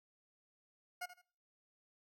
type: tone with echo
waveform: 20% pulse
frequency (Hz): 718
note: F5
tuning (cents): +48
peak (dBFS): -35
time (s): 1.01-1.06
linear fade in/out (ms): 10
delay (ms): 79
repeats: 2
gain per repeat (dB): -12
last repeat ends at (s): 1.218
effects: noise-tail reverb RT60 0.5 s tail -23 dB re dry + AAC 64 kbps